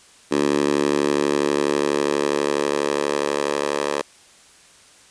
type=tone with high-pass filter sweep; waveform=10% pulse; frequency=72.2 Hz; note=D2; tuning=29 cents flat; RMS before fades=-21 dBFS; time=0.31-4.02 s; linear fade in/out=10 ms; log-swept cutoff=310 to 540 Hz; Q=1.8; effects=white hiss -50 dBFS RMS until 5.1 s + resampled to 22050 Hz